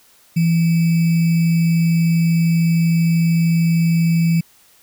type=tone with sample-and-hold; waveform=sine; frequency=166.5 Hz; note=E3; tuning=18 cents sharp; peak=-12 dBFS; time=0.36-4.41 s; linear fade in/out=10 ms; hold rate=2450 Hz; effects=white hiss -52 dBFS RMS until 4.82 s